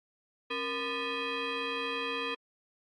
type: tone with frequency modulation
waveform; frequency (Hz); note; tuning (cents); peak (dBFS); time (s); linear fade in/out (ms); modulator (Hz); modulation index
sine; 1015; B5; +47; -30; 0.5-2.35; 10; 742; 3.2
effects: tanh soft clip ceiling -26 dBFS + MP3 48 kbps